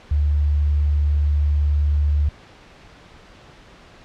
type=tone; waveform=sine; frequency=73.42 Hz; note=D2; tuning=in tune; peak=-15 dBFS; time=0.11-2.29 s; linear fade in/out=5 ms; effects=pink hiss -46 dBFS RMS until 4.04 s + low-pass 4000 Hz 12 dB/octave

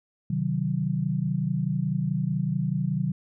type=chord; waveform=sine; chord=C diminished; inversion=none; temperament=equal with one note detuned; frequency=130.81 / 155.56 / 186.93 Hz; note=C3 / Eb3 / Gb3; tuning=0 / 0 / +18 cents; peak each=-29 / -27 / -28 dBFS; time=0.3-3.12 s; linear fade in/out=5 ms; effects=none

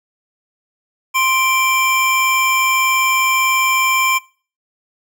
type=tone pair together; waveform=square; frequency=1046.4 / 2349 Hz; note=C6 / D7; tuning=0 / 0 cents; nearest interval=octave + major second; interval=1400 cents; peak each=-17 dBFS; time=1.14-4.19 s; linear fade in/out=20 ms; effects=noise-tail reverb RT60 0.4 s tail -21 dB re dry

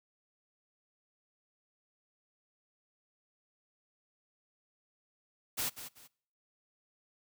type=noise with echo; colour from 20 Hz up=white; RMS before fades=-34 dBFS; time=5.57-5.7 s; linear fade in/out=20 ms; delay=190 ms; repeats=2; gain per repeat=-11 dB; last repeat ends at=6.08 s; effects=noise-tail reverb RT60 0.6 s tail -24 dB re dry

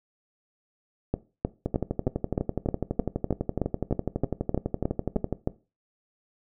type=two click trains; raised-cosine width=2 ms; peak=-11 / -13 dBFS; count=15 / 45; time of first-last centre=1.14-5.474 / 1.66-5.327 s; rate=3.23 / 12 Hz; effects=noise-tail reverb RT60 0.3 s tail -18 dB re dry

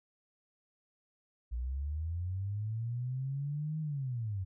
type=linear two-way sweep; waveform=sine; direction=up then down; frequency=57 to 157.8 to 90.5 Hz; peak=-33 dBFS; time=1.51-4.45 s; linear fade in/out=20 ms; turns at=3.8 s; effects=none

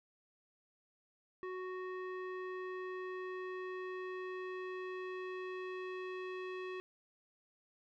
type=tone with low-pass filter sweep; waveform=square; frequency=370 Hz; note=F#4; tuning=in tune; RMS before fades=-43 dBFS; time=1.43-6.8 s; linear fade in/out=0 ms; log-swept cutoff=1700 to 2600 Hz; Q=1.8; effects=none

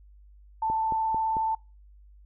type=tone with vibrato; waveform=sine; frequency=886 Hz; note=A5; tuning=12 cents sharp; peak=-24 dBFS; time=0.62-1.55 s; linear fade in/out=5 ms; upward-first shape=square; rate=19 Hz; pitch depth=10 cents each way
type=click train; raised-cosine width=2 ms; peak=-23 dBFS; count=4; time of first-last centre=0.7-1.368 s; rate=4.49 Hz
effects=noise-tail reverb RT60 0.3 s tail -24 dB re dry + added 50 Hz sine -50 dBFS peak until 2.25 s

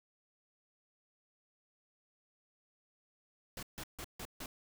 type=noise bursts; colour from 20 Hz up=pink; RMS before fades=-44 dBFS; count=5; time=3.57-4.46 s; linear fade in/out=2 ms; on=58 ms; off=150 ms; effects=none

